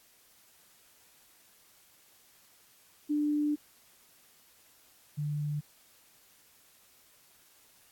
sine tone pair in turn, 296.5 / 147.98 Hz, D4 / D3, +17 / +13 cents, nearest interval octave, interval 1204 cents, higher first, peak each -26 / -30 dBFS, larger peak first, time 3.09-3.56 / 5.17-5.61 s, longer first, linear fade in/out 20 ms, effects white hiss -62 dBFS RMS until 7.91 s + AAC 64 kbps

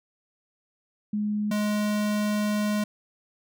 sine / square tone pair in turn, 209.4 / 209.4 Hz, G#3 / G#3, +15 / +15 cents, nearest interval unison, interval 0 cents, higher neither, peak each -24 dBFS, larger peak neither, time 1.13-1.51 / 1.51-2.84 s, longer second, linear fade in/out 5 ms, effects none

